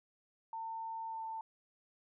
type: tone with pitch glide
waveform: sine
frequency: 900 to 892.8 Hz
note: A5 to A5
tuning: +39 to +25 cents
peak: -39 dBFS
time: 0.53-1.41 s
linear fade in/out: 2 ms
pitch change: -14 cents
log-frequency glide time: 1.09-1.23 s
effects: none